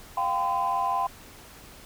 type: chord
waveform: sine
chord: F suspended second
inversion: none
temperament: equal with one note detuned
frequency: 698.5 / 784 / 1019.7 Hz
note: F5 / G5 / C6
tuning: 0 / 0 / -45 cents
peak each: -30 / -27 / -25 dBFS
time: 0.17-1.07 s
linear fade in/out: 5 ms
effects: tanh soft clip ceiling -17 dBFS + pink hiss -48 dBFS RMS until 1.85 s